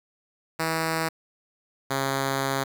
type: tone pair in turn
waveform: 5% pulse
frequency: 161.8 / 136.06 Hz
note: E3 / C#3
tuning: -32 / -32 cents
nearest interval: minor third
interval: 300 cents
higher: first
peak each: -13 dBFS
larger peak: neither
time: 0.59-1.09 / 1.9-2.64 s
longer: second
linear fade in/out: 10 ms
effects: 9-bit